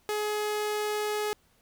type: tone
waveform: sawtooth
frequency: 421.4 Hz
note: G#4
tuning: 25 cents sharp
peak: -24 dBFS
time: 0.09-1.33 s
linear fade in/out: 0 ms
effects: pink hiss -66 dBFS RMS until 1.61 s